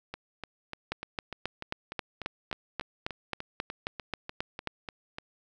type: two click trains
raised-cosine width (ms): 0.3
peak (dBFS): -21 / -15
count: 18 / 15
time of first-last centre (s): 0.14-5.185 / 0.92-4.673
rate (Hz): 3.37 / 3.73
effects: none